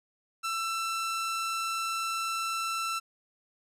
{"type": "tone", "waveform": "sawtooth", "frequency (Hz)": 1336, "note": "E6", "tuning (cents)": 23, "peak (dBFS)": -26, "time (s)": [0.43, 3], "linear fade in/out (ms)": 20, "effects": ["low-pass 12000 Hz 12 dB/octave"]}